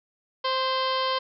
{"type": "harmonic tone with a mistuned harmonic", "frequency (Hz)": 523.3, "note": "C5", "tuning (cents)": 0, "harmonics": [1, 2, 3, 4, 5, 6, 7, 8, 9, 10], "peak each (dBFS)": [-29, -26, -37, -38, -41, -32, -40, -36, -38, -43], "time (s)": [0.44, 1.19], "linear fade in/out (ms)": 10, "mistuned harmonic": 4, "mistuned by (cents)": -31, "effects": []}